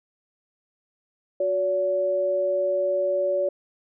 sine tone pair together, 366.7 / 570 Hz, F#4 / C#5, -15 / +48 cents, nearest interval minor sixth, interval 763 cents, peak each -29 / -21 dBFS, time 1.4-3.49 s, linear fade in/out 5 ms, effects none

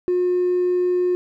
sine tone with hard clipping, 359.4 Hz, F4, 50 cents sharp, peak -17 dBFS, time 0.08-1.15 s, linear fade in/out 0 ms, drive 1 dB, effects none

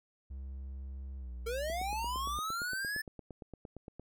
triangle tone with pitch glide, 66.8 to 60.9 Hz, C2 to B1, +36 to -24 cents, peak -38 dBFS, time 0.3-2.39 s, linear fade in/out 10 ms, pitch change -160 cents, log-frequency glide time 1.18-1.31 s
square linear sweep, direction up, 443.4 to 1760 Hz, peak -35 dBFS, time 1.46-3.02 s, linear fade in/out 10 ms
click train, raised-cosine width 2 ms, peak -32 dBFS, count 21, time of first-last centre 1.7-3.996 s, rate 8.71 Hz
effects none

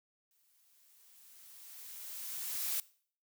blue noise with exponential growth, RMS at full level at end -34 dBFS, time 0.31-2.8 s, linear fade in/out 1 ms, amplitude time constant 540 ms, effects noise-tail reverb RT60 0.5 s tail -21 dB re dry

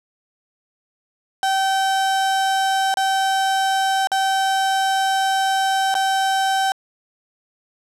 35% pulse tone with dropouts, 772 Hz, G5, 27 cents flat, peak -15 dBFS, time 1.43-6.72 s, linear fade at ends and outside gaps 1 ms, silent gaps 2.941-2.971 / 4.072-4.117 / 5.942-5.951 s, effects low-pass 10000 Hz 12 dB/octave

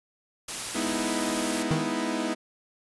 white noise, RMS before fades -33 dBFS, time 0.48-1.63 s, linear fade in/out 5 ms
sawtooth chord, E major seventh, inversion first, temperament equal, 207.7 / 246.9 / 311.1 / 329.6 Hz, G#3 / B3 / D#4 / E4, 0 / 0 / 0 / 0 cents, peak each -31 / -28 / -28 / -28 dBFS, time 0.74-2.35 s, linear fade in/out 20 ms
square tone with exponential decay, 157.3 Hz, D#3, 19 cents sharp, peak -21 dBFS, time 1.71-2.01 s, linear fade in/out 0 ms, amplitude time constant 64 ms
effects resampled to 24000 Hz

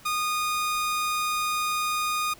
sawtooth tone, 1230 Hz, D#6, 20 cents flat, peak -21 dBFS, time 0.05-2.34 s, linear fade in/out 10 ms, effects pink hiss -51 dBFS RMS until 2.39 s

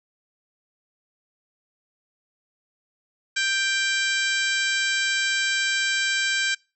harmonic tone with a mistuned harmonic, 786 Hz, G5, 4 cents sharp, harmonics 2 / 3 / 4 / 5 / 6 / 7 / 8 / 9 / 10, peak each -24 / -28 / -30 / -32 / -34 / -35 / -36 / -37 / -38 dBFS, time 3.36-6.55 s, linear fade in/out 10 ms, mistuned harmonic 9, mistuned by +63 cents, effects noise-tail reverb RT60 0.3 s tail -26 dB re dry

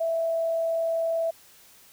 sine tone with frequency modulation, 659.3 Hz, E5, in tune, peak -23 dBFS, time 0-1.31 s, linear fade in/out 10 ms, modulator 40.3 Hz, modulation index 0.2, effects white hiss -54 dBFS RMS until 1.92 s

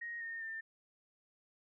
sine tone with pitch steps, 1874 / 1834.4 / 1795.6 Hz, A#6 / A#6 / A6, +9 / -28 / +35 cents, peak -40 dBFS, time 0.01-0.61 s, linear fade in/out 10 ms, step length 200 ms, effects none

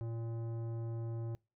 sine tone with tanh clipping, 115 Hz, A#2, 23 cents flat, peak -39 dBFS, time 0.01-1.35 s, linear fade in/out 0 ms, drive 14 dB, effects noise-tail reverb RT60 0.3 s tail -26 dB re dry

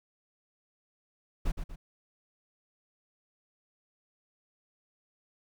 brown noise with echo, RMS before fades -28 dBFS, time 1.45-1.52 s, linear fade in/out 10 ms, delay 120 ms, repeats 2, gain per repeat -7 dB, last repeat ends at 1.76 s, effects none

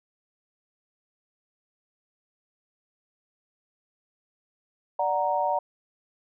sine chord, D augmented, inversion none, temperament equal, 587.3 / 740 / 932.3 Hz, D5 / F#5 / A#5, 0 / 0 / 0 cents, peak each -28 / -27 / -26 dBFS, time 4.99-5.59 s, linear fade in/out 5 ms, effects none

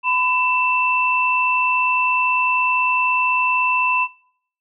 sine tone pair together, 1003.8 / 2666 Hz, B5 / E7, +28 / +19 cents, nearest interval octave + perfect fourth, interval 1691 cents, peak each -18 dBFS, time 0.03-4.08 s, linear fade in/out 50 ms, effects noise-tail reverb RT60 0.7 s tail -26 dB re dry

